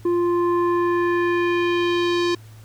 square tone with low-pass filter sweep, 348.3 Hz, F4, 5 cents flat, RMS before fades -20 dBFS, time 0.05-2.35 s, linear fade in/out 5 ms, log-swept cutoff 700 to 4800 Hz, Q 1.9, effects added 109 Hz sine -41 dBFS peak until 2.64 s + pink hiss -52 dBFS RMS until 2.64 s

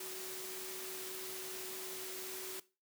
sine tone in noise, 375.1 Hz, F#4, 24 cents sharp, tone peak -48 dBFS, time 0-2.6 s, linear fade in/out 5 ms, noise white, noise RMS -45 dBFS, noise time 0-2.6 s, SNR -6 dB, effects noise-tail reverb RT60 0.3 s tail -18 dB re dry + high-pass 150 Hz 12 dB/octave

